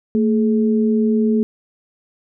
sine tone pair together, 223.9 / 422.7 Hz, A3 / G#4, +30 / +31 cents, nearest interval major seventh, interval 1101 cents, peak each -14 / -20 dBFS, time 0.15-1.43 s, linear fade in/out 0 ms, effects none

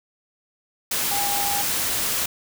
sine tone in noise, 809 Hz, G#5, 46 cents flat, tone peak -26 dBFS, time 1.11-1.62 s, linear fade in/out 5 ms, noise white, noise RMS -24 dBFS, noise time 0.91-2.26 s, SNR -5 dB, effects none

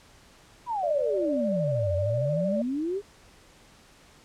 sine exponential two-way sweep, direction down then up, 1012 to 86.7 to 419.8 Hz, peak -26 dBFS, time 0.66-3.02 s, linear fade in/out 50 ms, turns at 1.94 s
sine tone with vibrato, 587.3 Hz, D5, in tune, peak -26 dBFS, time 0.83-2.62 s, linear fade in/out 5 ms, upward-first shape square, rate 13 Hz, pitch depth 30 cents each way
effects pink hiss -55 dBFS RMS until 4.24 s + low-pass 9000 Hz 12 dB/octave

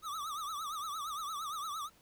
square tone with vibrato, 1221 Hz, D#6, 33 cents flat, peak -38 dBFS, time 0.02-1.9 s, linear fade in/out 50 ms, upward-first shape triangle, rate 8.7 Hz, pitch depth 160 cents each way, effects pink hiss -65 dBFS RMS until 2.01 s

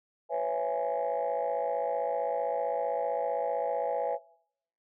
sine chord, C# minor seventh, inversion third, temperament just, 498.9 / 554.4 / 665.2 / 831.5 Hz, B4 / C#5 / E5 / G#5, +17 / 0 / +16 / +2 cents, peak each -32 dBFS, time 0.29-4.19 s, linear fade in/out 50 ms, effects noise-tail reverb RT60 0.7 s tail -22 dB re dry + tanh soft clip ceiling -21 dBFS

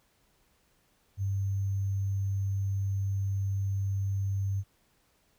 sine tone with sample-and-hold, 98 Hz, G2, in tune, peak -27 dBFS, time 1.17-4.64 s, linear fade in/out 50 ms, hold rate 6300 Hz, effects pink hiss -69 dBFS RMS until 5.38 s

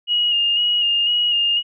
sine tone with vibrato, 2862 Hz, F7, 42 cents sharp, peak -15 dBFS, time 0.07-1.63 s, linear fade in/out 50 ms, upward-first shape square, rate 2 Hz, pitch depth 23 cents each way, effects none

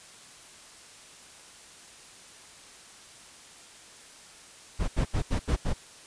brown noise bursts, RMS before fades -25 dBFS, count 6, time 4.79-5.738 s, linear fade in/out 20 ms, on 93 ms, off 78 ms, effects white hiss -50 dBFS RMS until 6.06 s + resampled to 22050 Hz

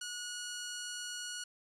10% pulse tone, 1454 Hz, F#6, 31 cents flat, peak -31 dBFS, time 0.01-1.44 s, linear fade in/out 5 ms, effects resampled to 22050 Hz

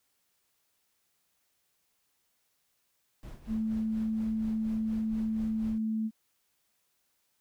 brown noise with tremolo, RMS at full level -43 dBFS, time 3.23-5.78 s, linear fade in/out 0 ms, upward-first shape sine, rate 4.2 Hz, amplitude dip 70%
sine tone, 220 Hz, A3, in tune, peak -28 dBFS, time 3.47-6.11 s, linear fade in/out 50 ms
effects white hiss -75 dBFS RMS until 7.4 s

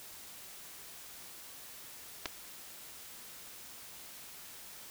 clicks, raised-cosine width 0.2 ms, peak -17 / -20 dBFS, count 2, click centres 2.257 / 2.26 s, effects white hiss -50 dBFS RMS until 4.9 s

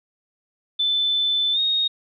sine tone with pitch glide, 3520 to 3729 Hz, A7 to A#7, 0 to 0 cents, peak -18 dBFS, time 0.79-1.88 s, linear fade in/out 10 ms, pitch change +100 cents, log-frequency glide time 1.53-1.59 s, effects none

